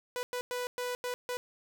sawtooth tone bursts at uneven times, 493.9 Hz, B4, in tune, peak -29 dBFS, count 6, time 0.16-0.23 / 0.33-0.41 / 0.51-0.67 / 0.78-0.95 / 1.04-1.14 / 1.29-1.37 s, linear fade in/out 0 ms, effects none

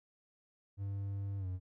triangle tone with pitch glide, 99.2 to 92.02 Hz, G2 to F#2, +21 to -9 cents, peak -34 dBFS, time 0.77-1.6 s, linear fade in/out 50 ms, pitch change -130 cents, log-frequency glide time 1.38-1.47 s, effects none

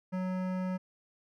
sine tone with hard clipping, 185 Hz, F#3, in tune, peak -33 dBFS, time 0.12-0.78 s, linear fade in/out 20 ms, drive 16 dB, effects none

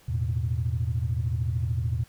sine chord, E suspended fourth, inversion none, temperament equal, 82.41 / 110 / 123.47 Hz, E2 / A2 / B2, 0 / 0 / 0 cents, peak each -28 dBFS, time 0.08-2.04 s, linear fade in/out 10 ms, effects tanh soft clip ceiling -16 dBFS + pink hiss -57 dBFS RMS until 2.08 s

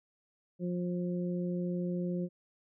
harmonic tone, 177.3 Hz, F3, 26 cents sharp, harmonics 1 / 2 / 3, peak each -32 / -38 / -42 dBFS, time 0.59-2.29 s, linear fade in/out 50 ms, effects none

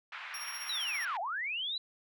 white band-pass noise, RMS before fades -44 dBFS, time 0.12-1.17 s, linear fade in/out 2 ms, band 1000 to 2600 Hz, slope 24 dB/octave
sawtooth tone with tremolo, 5588 Hz, F8, in tune, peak -36 dBFS, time 0.34-1.05 s, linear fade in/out 2 ms, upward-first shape sine, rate 15 Hz, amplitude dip 50%
sine linear two-way sweep, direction down then up, 4039 to 659.3 to 4039 Hz, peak -33 dBFS, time 0.69-1.78 s, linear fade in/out 5 ms, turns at 1.2 s
effects none

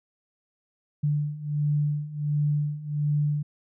sine beating tone pair, 146.83 / 148.23 Hz, D3 / D3, 0 / +16 cents, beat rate 1.4 Hz, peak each -28 / -25 dBFS, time 1.03-3.43 s, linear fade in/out 10 ms, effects none

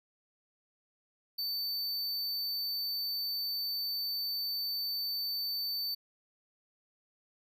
square tone, 4550 Hz, C#8, 44 cents sharp, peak -33 dBFS, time 1.38-5.95 s, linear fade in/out 10 ms, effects none

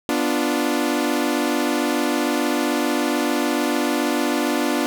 sawtooth chord, B diminished, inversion none, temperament equal, 246.9 / 293.7 / 349.2 Hz, B3 / D4 / F4, 0 / 0 / 0 cents, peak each -20 / -18 / -21 dBFS, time 0.09-4.86 s, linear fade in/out 0 ms, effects none

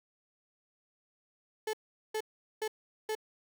35% pulse tone bursts, 433.6 Hz, A4, 25 cents flat, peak -30 dBFS, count 4, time 1.67-3.152 s, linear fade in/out 5 ms, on 63 ms, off 410 ms, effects none

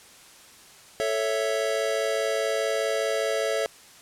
square chord, A major, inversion none, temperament equal, 440 / 554.4 / 659.3 Hz, A4 / C#5 / E5, 0 / 0 / 0 cents, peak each -29 dBFS, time 1-3.66 s, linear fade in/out 0 ms, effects white hiss -50 dBFS RMS until 4.01 s + low-pass 10000 Hz 12 dB/octave

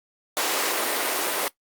pink high-pass noise, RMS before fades -25 dBFS, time 0.37-1.48 s, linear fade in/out 0 ms, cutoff 350 Hz, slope 24 dB/octave, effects noise-tail reverb RT60 0.1 s tail -17 dB re dry + Opus 48 kbps

